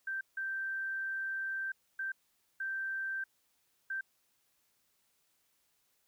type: tone bursts at uneven times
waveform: sine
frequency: 1565 Hz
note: G6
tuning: 3 cents flat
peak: -34 dBFS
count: 5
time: 0.07-0.21 / 0.37-1.72 / 1.99-2.12 / 2.6-3.24 / 3.9-4.01 s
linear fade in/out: 5 ms
effects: white hiss -75 dBFS RMS until 6.07 s